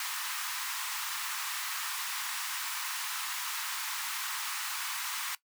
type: high-pass noise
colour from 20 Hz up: pink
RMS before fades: -36 dBFS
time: 0-5.35 s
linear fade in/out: 2 ms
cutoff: 930 Hz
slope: 48 dB/octave
effects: noise-tail reverb RT60 0.1 s tail -18 dB re dry